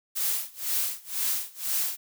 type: noise with tremolo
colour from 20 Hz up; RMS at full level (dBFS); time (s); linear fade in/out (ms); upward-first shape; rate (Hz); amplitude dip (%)
blue; -26; 0.15-1.97; 20; sine; 2; 95
effects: none